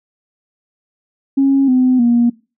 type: tone with pitch steps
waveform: sine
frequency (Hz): 273.2 / 254.9 / 237.8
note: C#4 / C4 / A#3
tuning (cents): -25 / -45 / +35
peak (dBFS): -8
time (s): 1.37-2.3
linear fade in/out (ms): 10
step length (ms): 310
effects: noise-tail reverb RT60 0.3 s tail -21 dB re dry + tanh soft clip ceiling -4 dBFS